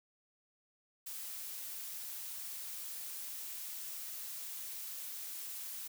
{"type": "noise", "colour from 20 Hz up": "blue", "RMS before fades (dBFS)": -44, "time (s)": [1.06, 5.88], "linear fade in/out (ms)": 10, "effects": []}